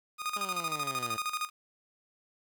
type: tone with tremolo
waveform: sawtooth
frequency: 1234 Hz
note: D#6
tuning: 15 cents flat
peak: -26 dBFS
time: 0.18-1.5 s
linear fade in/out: 50 ms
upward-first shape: square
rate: 13 Hz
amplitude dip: 70%
type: exponential sweep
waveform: 10% pulse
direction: down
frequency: 207.7 to 109.5 Hz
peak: -32 dBFS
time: 0.36-1.17 s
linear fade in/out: 5 ms
effects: 10-bit